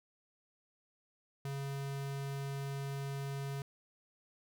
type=tone; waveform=square; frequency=138.59 Hz; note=C#3; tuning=in tune; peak=-38 dBFS; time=1.45-3.62 s; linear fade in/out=2 ms; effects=none